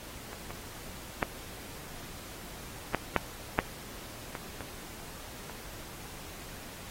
clicks, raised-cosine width 0.5 ms, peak -26 / -26 / -11 / -11 / -9 / -8 / -21 / -24 / -27 dBFS, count 9, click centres 0.331 / 0.506 / 1.228 / 2.947 / 3.163 / 3.589 / 4.352 / 4.607 / 5.497 s, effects pink hiss -46 dBFS RMS until 6.9 s + AAC 48 kbps

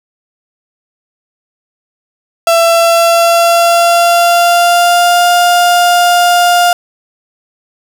35% pulse tone with pitch glide, 670 to 704.1 Hz, E5 to F5, +28 to +14 cents, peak -4 dBFS, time 2.47-6.73 s, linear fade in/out 2 ms, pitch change +86 cents, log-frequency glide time 2.61-5.3 s, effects none

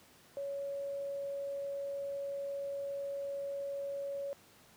sine tone, 559 Hz, C#5, 14 cents sharp, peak -36 dBFS, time 0.37-4.33 s, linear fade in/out 0 ms, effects pink hiss -61 dBFS RMS until 4.76 s + high-pass 100 Hz 12 dB/octave

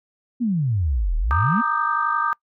sine exponential two-way sweep, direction down then up, 255.3 to 36.71 to 255.3 Hz, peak -18 dBFS, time 0.4-1.62 s, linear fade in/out 20 ms, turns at 1.17 s
sine chord, Eb major seventh, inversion second, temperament equal with one note detuned, 932.3 / 1193.1 / 1244.5 / 1568 Hz, Bb5 / D6 / Eb6 / G6, 0 / +27 / 0 / 0 cents, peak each -27 / -22 / -24 / -26 dBFS, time 1.31-2.33 s, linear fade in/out 0 ms
effects noise-tail reverb RT60 0.1 s tail -25 dB re dry + tanh soft clip ceiling -5 dBFS

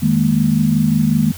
sine chord, D# suspended fourth, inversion none, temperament equal, 155.56 / 207.7 / 233.1 Hz, D#3 / G#3 / A#3, 0 / 0 / 0 cents, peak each -16 dBFS, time 0.02-1.32 s, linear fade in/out 10 ms, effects added 88 Hz sine -31 dBFS peak until 1.37 s + white hiss -36 dBFS RMS until 1.37 s

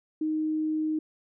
sine tone, 311.1 Hz, D#4, in tune, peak -25 dBFS, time 0.21-0.99 s, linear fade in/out 5 ms, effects none

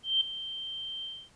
sine tone with ADSR envelope, 3136 Hz, G7, in tune, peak -21 dBFS, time 0.03-1.3 s, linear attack 180 ms, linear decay 5 ms, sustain -14 dB, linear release 260 ms, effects pink hiss -61 dBFS RMS until 1.35 s + resampled to 22050 Hz

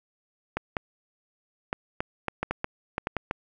clicks, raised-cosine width 0.5 ms, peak -12 dBFS, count 12, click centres 0.57 / 0.768 / 1.729 / 2.005 / 2.283 / 2.43 / 2.51 / 2.644 / 2.981 / 3.071 / 3.167 / 3.311 s, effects none

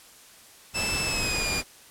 pink noise, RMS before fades -31 dBFS, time 0.73-1.64 s, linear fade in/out 50 ms
20% pulse tone with pitch glide, 2637 to 2418 Hz, E7 to D7, 0 to +50 cents, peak -22 dBFS, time 0.74-1.62 s, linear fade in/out 20 ms, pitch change -150 cents, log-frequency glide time 1.05-1.48 s
effects white hiss -51 dBFS RMS until 1.9 s + low-pass 12000 Hz 12 dB/octave

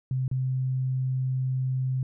sine tone with dropouts, 130 Hz, C3, 11 cents flat, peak -24 dBFS, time 0.11-2.03 s, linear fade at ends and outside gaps 2 ms, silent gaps 0.28-0.313 s, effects none

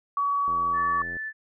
sine tone with pitch glide, 1133 to 1139.6 Hz, C#6 to C#6, +37 to +48 cents, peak -22 dBFS, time 0.17-1.02 s, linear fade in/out 2 ms, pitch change +11 cents, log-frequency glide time 0.41-0.9 s
click train, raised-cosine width 2 ms, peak -30 dBFS, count 60, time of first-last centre 0.48-1.168 s, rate 85.8 Hz
sine tone, 1753 Hz, A6, 7 cents flat, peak -30 dBFS, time 0.73-1.33 s, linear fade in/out 50 ms
effects none

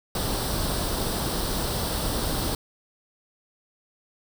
pink noise with comb filter, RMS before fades -27 dBFS, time 0.15-2.55 s, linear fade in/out 2 ms, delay 0.22 ms, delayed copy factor +0.6, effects none

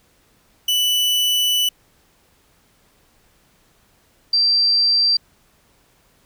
40% pulse / sine tone pair in turn, 2975 / 4702 Hz, F#7 / D8, +9 / +1 cents, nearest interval minor sixth, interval 792 cents, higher second, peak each -15 / -13 dBFS, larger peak second, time 0.68-1.69 / 4.33-5.17 s, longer first, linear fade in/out 5 ms, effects pink hiss -58 dBFS RMS until 6.25 s

